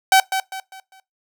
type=tone with echo; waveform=sawtooth; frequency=765 Hz; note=G5; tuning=42 cents flat; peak=-6 dBFS; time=0.12-0.2 s; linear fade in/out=2 ms; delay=200 ms; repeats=4; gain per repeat=-9 dB; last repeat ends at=1 s; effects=noise-tail reverb RT60 0.2 s tail -21 dB re dry